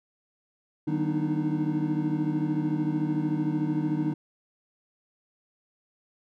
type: tone cluster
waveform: triangle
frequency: 153.6 / 190 / 244.5 / 299.9 / 313.3 Hz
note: D#3 / F#3 / B3 / D4 / D#4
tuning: -22 / +46 / -17 / +36 / +12 cents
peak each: -28 / -34 / -34 / -27 / -28 dBFS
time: 0.87-4.14 s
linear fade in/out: 10 ms
effects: none